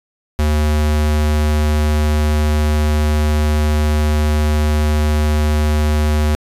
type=tone; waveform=square; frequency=75.6 Hz; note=D#2; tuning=49 cents flat; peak=-13 dBFS; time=0.39-6.35 s; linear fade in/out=0 ms; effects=resampled to 32000 Hz

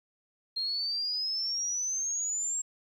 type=exponential sweep; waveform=sine; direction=up; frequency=4186 to 7560 Hz; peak=-29 dBFS; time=0.56-2.62 s; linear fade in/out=10 ms; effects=10-bit

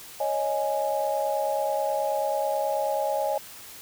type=chord; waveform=sine; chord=C# suspended second; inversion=none; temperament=just; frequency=554.4 / 623.7 / 831.5 Hz; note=C#5 / D#5 / G#5; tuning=0 / +4 / +2 cents; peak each=-28 dBFS; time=0.2-3.38 s; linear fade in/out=5 ms; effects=white hiss -44 dBFS RMS until 3.81 s

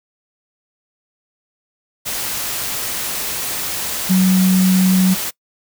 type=tone in noise; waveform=sine; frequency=186.5 Hz; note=F#3; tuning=14 cents sharp; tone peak=-10 dBFS; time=4.09-5.15 s; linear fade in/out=20 ms; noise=white; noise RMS=-23 dBFS; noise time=2.05-5.31 s; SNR=+10 dB; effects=noise-tail reverb RT60 0.1 s tail -23 dB re dry

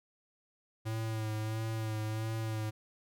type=tone with vibrato; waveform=square; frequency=110 Hz; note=A2; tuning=in tune; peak=-34 dBFS; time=0.85-2.71 s; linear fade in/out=20 ms; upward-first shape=sine; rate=1.5 Hz; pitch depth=30 cents each way; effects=none

